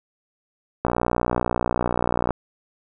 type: click train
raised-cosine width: 1 ms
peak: -7 dBFS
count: 89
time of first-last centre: 0.85-2.307 s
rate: 60.4 Hz
effects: none